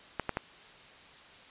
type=clicks; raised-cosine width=0.5 ms; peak=-15 dBFS; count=3; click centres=0.197 / 0.293 / 0.371 s; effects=white hiss -53 dBFS RMS until 1.5 s + resampled to 8000 Hz